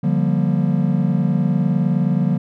triangle chord, G minor seventh, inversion second, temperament just, 147 / 176.4 / 196 / 235.2 Hz, D3 / F3 / G3 / Bb3, +2 / +18 / 0 / +16 cents, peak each -18 / -17 / -20 / -21 dBFS, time 0.03-2.38 s, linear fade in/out 10 ms, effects none

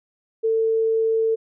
sine tone, 447.3 Hz, A4, 28 cents sharp, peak -17 dBFS, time 0.43-1.36 s, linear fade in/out 20 ms, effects none

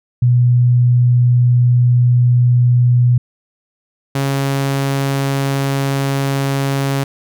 sine / sawtooth tone pair in turn, 122.6 / 137.61 Hz, B2 / C#3, -12 / -12 cents, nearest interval major second, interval 200 cents, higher second, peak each -8 / -11 dBFS, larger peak first, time 0.22-3.18 / 4.15-7.04 s, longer first, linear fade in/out 5 ms, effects none

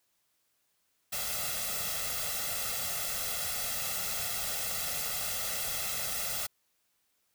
white noise with comb filter, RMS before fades -34 dBFS, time 1.12-6.47 s, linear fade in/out 10 ms, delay 1.5 ms, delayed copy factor +1, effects white hiss -75 dBFS RMS until 7.34 s

